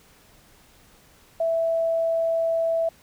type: tone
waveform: sine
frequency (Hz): 659.3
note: E5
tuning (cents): 0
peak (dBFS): -20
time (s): 1.4-2.89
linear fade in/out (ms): 5
effects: pink hiss -55 dBFS RMS until 3.02 s